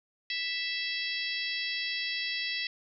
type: harmonic tone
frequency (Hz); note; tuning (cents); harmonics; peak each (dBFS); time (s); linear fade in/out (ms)
659.3; E5; 0; 3 / 4 / 5 / 6 / 7 / 8; -36 / -37 / -38 / -39 / -39 / -40; 0.3-2.67; 2
effects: none